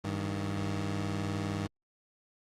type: tone pair together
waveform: 20% pulse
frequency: 99.5 / 159.1 Hz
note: G2 / D#3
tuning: +26 / +39 cents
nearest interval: minor sixth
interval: 813 cents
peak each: -28 / -32 dBFS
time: 0.04-1.67 s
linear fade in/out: 5 ms
effects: low-pass 8000 Hz 12 dB/octave + Opus 24 kbps